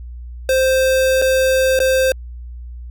square tone with dropouts, 523.3 Hz, C5, in tune, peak -13 dBFS, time 0.49-2.12 s, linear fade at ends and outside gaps 2 ms, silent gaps 1.217-1.221 / 1.791-1.801 s, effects added 60 Hz sine -29 dBFS peak until 2.9 s

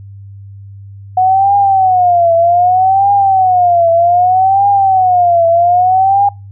sine tone with vibrato, 734 Hz, F#5, 14 cents flat, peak -6 dBFS, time 1.17-6.29 s, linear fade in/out 5 ms, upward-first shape triangle, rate 0.64 Hz, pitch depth 170 cents each way, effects noise-tail reverb RT60 0.3 s tail -25 dB re dry + added 99 Hz sine -29 dBFS peak until 6.51 s

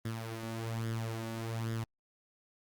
sawtooth tone with flanger, 113.3 Hz, A#2, 49 cents flat, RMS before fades -37 dBFS, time 0.05-1.84 s, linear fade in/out 5 ms, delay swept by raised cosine 0.58 to 3.48 ms, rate 1.2 Hz, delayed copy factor +0.6, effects Opus 24 kbps

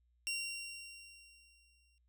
20% pulse tone with exponential decay, 2757 Hz, F7, 23 cents flat, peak -30 dBFS, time 0.27-1.98 s, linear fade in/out 0 ms, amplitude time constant 370 ms, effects added 60 Hz sine -70 dBFS peak until 2.08 s

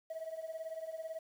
sine tone with tremolo, 645 Hz, E5, 38 cents flat, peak -34 dBFS, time 0.1-1.19 s, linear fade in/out 5 ms, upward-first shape triangle, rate 18 Hz, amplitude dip 90%, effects tanh soft clip ceiling -36 dBFS + 10-bit

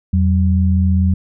sine tone pair together, 84.23 / 188.7 Hz, E2 / F#3, +38 / +34 cents, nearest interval octave + major second, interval 1396 cents, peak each -12 / -16 dBFS, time 0.13-1.14 s, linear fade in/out 5 ms, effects none

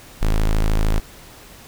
square tone, 26.64 Hz, G#0, 45 cents sharp, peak -15 dBFS, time 0.21-1 s, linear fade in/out 10 ms, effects pink hiss -43 dBFS RMS until 1.67 s

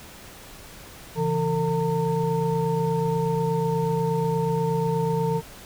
sine tone cluster, 137.2 / 165.5 / 451.3 / 910 Hz, C#3 / E3 / A4 / A#5, -17 / +7 / +44 / -42 cents, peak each -29 / -25 / -25 / -29 dBFS, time 1.15-5.42 s, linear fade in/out 50 ms, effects pink hiss -44 dBFS RMS until 5.65 s

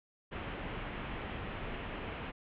pink low-pass noise, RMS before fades -41 dBFS, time 0.31-2.32 s, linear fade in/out 20 ms, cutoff 3100 Hz, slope 48 dB/octave, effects none

